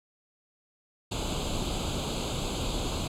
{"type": "noise with comb filter", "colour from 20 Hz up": "pink", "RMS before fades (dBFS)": -31, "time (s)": [1.11, 3.08], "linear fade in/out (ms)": 10, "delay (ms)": 0.27, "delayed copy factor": 0.9, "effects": ["low-pass 8000 Hz 12 dB/octave"]}